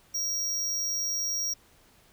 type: tone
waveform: square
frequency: 5650 Hz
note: F8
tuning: 19 cents sharp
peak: -28 dBFS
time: 0.14-1.54 s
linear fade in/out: 10 ms
effects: pink hiss -60 dBFS RMS until 2.12 s